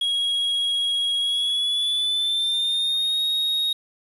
triangle tone with pitch glide, 3305 to 3753 Hz, G#7 to A#7, -9 to +11 cents, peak -19 dBFS, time 0.01-3.73 s, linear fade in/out 5 ms, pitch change +220 cents, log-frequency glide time 1.2-3.22 s, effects resampled to 32000 Hz + 8-bit

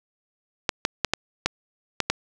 clicks, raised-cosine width 0.2 ms, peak -3 dBFS, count 7, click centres 0.692 / 0.851 / 1.047 / 1.136 / 1.46 / 2.003 / 2.1 s, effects none

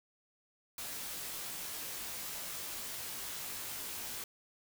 white noise with comb filter, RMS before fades -42 dBFS, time 0.78-4.24 s, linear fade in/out 2 ms, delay 19 ms, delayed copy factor -0.8, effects none

